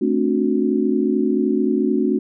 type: chord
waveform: sine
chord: D dominant seventh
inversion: second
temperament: just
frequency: 220.2 / 264.3 / 293.7 / 367.1 Hz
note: A3 / C4 / D4 / F#4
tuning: +2 / +18 / 0 / -14 cents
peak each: -21 / -21 / -22 / -21 dBFS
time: 0.01-2.19 s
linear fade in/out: 10 ms
effects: none